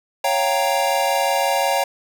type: chord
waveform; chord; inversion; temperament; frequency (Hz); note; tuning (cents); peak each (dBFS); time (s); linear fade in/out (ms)
square; G half-diminished seventh; second; equal; 554.4 / 698.5 / 784 / 932.3; Db5 / F5 / G5 / Bb5; 0 / 0 / 0 / 0; -23 / -24 / -23 / -24; 0.24-1.84; 5
effects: none